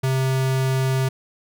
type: tone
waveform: square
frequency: 132 Hz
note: C3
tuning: 16 cents sharp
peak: -19 dBFS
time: 0.03-1.09 s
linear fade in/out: 10 ms
effects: none